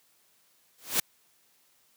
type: noise with exponential growth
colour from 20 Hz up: white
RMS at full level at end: -21 dBFS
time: 0.78-1 s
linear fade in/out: 5 ms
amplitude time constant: 46 ms
effects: white hiss -66 dBFS RMS until 1.96 s + high-pass 100 Hz 12 dB/octave